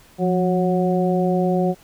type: harmonic tone with a mistuned harmonic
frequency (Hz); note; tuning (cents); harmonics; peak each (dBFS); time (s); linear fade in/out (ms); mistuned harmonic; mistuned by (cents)
183.5; F#3; -14; 1 / 2 / 3 / 4; -19 / -22 / -24 / -25; 0.18-1.75; 50; 1; -62
effects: pink hiss -51 dBFS RMS until 1.83 s